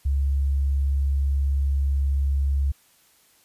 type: tone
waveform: sine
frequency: 69.2 Hz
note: C#2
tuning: 2 cents flat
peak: -19 dBFS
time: 0.05-2.72 s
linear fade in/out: 10 ms
effects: white hiss -59 dBFS RMS until 3.44 s + resampled to 32000 Hz